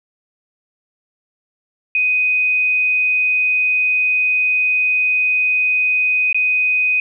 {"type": "tone with dropouts", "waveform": "sine", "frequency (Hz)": 2500, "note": "D#7", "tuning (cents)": 8, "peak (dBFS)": -13, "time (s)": [1.95, 7], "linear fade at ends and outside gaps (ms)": 2, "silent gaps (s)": [6.328, 6.345], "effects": []}